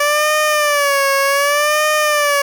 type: tone with vibrato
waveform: 15% pulse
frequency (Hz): 579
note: D5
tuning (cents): -25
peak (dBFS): -6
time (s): 0-2.42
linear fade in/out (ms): 5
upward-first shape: sine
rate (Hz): 0.66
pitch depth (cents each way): 92
effects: 7-bit